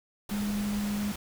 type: tone in noise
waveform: sine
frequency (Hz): 206.1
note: G#3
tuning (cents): -13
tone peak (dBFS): -28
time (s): 0.31-1.12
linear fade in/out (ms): 5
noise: pink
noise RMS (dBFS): -39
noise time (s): 0.29-1.16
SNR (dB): +8
effects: none